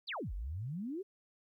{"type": "exponential two-way sweep", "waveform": "sine", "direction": "down then up", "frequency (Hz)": [5030, 43.34, 411.3], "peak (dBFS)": -37, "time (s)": [0.07, 1.03], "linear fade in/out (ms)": 20, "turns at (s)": 0.33, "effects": ["13-bit"]}